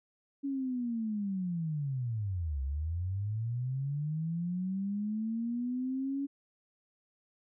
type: linear two-way sweep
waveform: sine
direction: down then up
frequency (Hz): 281.6 to 65.41 to 281.6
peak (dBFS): -31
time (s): 0.43-6.27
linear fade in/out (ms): 20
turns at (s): 2.62
effects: none